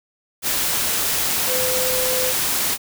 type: tone in noise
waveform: sine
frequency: 510 Hz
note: C5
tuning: 44 cents flat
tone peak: -23 dBFS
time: 1.46-2.34 s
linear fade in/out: 50 ms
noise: white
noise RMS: -21 dBFS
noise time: 0.42-2.78 s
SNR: -5 dB
effects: none